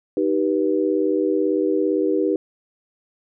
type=chord; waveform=sine; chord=Eb augmented; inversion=none; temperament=just; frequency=311.1 / 388.9 / 486.1 Hz; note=Eb4 / G4 / B4; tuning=0 / -14 / -28 cents; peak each=-21 / -21 / -23 dBFS; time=0.17-2.36 s; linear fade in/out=2 ms; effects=none